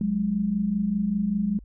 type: tone pair together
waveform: sine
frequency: 182.49 / 207.6 Hz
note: F#3 / G#3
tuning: -24 / 0 cents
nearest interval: major second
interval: 224 cents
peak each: -28 / -23 dBFS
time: 0.01-1.59 s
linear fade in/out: 2 ms
effects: added 50 Hz sine -43 dBFS peak until 1.64 s